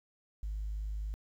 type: tone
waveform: sine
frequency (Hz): 51.91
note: G#1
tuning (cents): 0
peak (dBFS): -33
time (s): 0.43-1.14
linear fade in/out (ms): 0
effects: tanh soft clip ceiling -31 dBFS + 11-bit